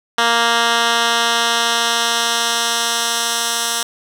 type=tone with band-pass filter sweep; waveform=10% pulse; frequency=233.1 Hz; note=A#3; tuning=in tune; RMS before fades=-17 dBFS; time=0.18-3.83 s; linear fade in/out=2 ms; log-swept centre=2500 to 7500 Hz; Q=0.71; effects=none